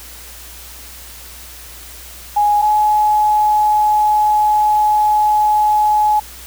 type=tone pair in turn; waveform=sine; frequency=830.6 / 846.1 Hz; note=G#5 / G#5; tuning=0 / +32 cents; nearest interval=unison; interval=32 cents; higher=second; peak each=-10 dBFS; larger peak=neither; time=2.36-2.62 / 2.62-6.2 s; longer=second; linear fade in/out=10 ms; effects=added 60 Hz sine -39 dBFS peak until 6.46 s + white hiss -36 dBFS RMS until 6.46 s